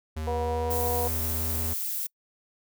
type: tone with pitch glide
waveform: square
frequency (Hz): 78.3 to 80.64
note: D#2 to E2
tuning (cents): +11 to -38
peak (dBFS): -31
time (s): 0.16-1.74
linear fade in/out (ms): 10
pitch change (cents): +51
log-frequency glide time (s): 0.31-0.72
type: harmonic tone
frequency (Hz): 241.1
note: B3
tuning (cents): -41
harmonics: 2 / 3 / 4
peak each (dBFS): -29 / -33 / -35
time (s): 0.27-1.08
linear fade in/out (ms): 5
type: noise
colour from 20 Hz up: violet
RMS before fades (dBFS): -31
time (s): 0.7-2.07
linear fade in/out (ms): 10
effects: noise-tail reverb RT60 0.1 s tail -26 dB re dry